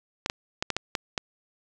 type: clicks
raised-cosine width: 0.2 ms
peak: -9 dBFS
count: 7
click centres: 0.261 / 0.299 / 0.625 / 0.703 / 0.766 / 0.952 / 1.178 s
effects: resampled to 22050 Hz + 7-bit